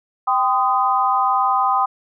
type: chord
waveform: sine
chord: C minor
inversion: second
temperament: equal with one note detuned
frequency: 784 / 1022.6 / 1244.5 Hz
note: G5 / C6 / Eb6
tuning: 0 / -40 / 0 cents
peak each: -19 dBFS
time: 0.27-1.86 s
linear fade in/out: 10 ms
effects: none